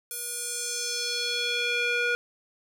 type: tone with band-pass filter sweep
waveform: square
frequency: 480.7 Hz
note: B4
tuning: 47 cents flat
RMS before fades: -29 dBFS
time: 0.11-2.15 s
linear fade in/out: 0 ms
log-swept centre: 12000 to 1800 Hz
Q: 2
effects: none